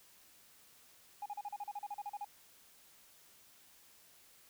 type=tone bursts; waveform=sine; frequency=822 Hz; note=G#5; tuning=18 cents flat; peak=-37 dBFS; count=14; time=1.22-2.247 s; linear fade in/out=5 ms; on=39 ms; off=37 ms; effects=tanh soft clip ceiling -36 dBFS + white hiss -63 dBFS RMS until 4.49 s